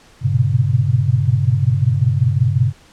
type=tone cluster; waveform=sine; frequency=99.2 / 119.6 / 125 / 139.9 Hz; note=G2 / A#2 / B2 / C#3; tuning=+21 / +45 / +21 / +16 cents; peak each=-18 dBFS; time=0.21-2.73 s; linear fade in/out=50 ms; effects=pink hiss -48 dBFS RMS until 2.92 s + low-pass 8000 Hz 12 dB/octave